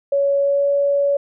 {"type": "tone with pitch glide", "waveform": "sine", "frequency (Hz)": [560, 565.2], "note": ["C#5", "C#5"], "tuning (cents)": [18, 34], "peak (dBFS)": -14, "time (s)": [0.12, 1.17], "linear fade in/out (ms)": 5, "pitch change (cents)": 16, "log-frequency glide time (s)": [0.39, 0.7], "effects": []}